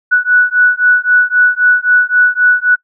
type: beating tone pair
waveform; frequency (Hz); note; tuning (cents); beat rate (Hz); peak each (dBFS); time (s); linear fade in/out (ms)
sine; 1475 / 1478.8; F#6 / F#6; -6 / -1; 3.8; -10; 0.11-2.76; 20
effects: noise-tail reverb RT60 0.1 s tail -25 dB re dry